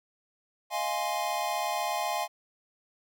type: chord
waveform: square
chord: F minor seventh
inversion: third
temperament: equal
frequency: 622.3 / 698.5 / 830.6 / 1046.5 Hz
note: Eb5 / F5 / Ab5 / C6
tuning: 0 / 0 / 0 / 0 cents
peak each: -38 / -34 / -33 / -36 dBFS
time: 0.7-2.28 s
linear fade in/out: 50 ms
effects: none